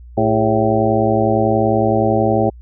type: harmonic tone with a mistuned harmonic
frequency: 110.8 Hz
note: A2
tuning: 13 cents sharp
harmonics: 1 / 2 / 3 / 4 / 5 / 6 / 7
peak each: -20 / -20 / -20 / -20 / -20 / -20 / -20 dBFS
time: 0.17-2.5 s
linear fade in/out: 10 ms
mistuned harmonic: 4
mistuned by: -130 cents
effects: added 60 Hz sine -35 dBFS peak until 2.61 s